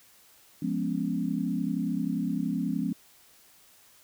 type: chord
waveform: sine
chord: C# dominant seventh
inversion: first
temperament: equal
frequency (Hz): 174.61 / 207.7 / 246.9 / 277.2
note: E#3 / G#3 / B3 / C#4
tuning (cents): 0 / 0 / 0 / 0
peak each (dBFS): -32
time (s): 0.62-2.93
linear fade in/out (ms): 5
effects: white hiss -58 dBFS RMS until 4.03 s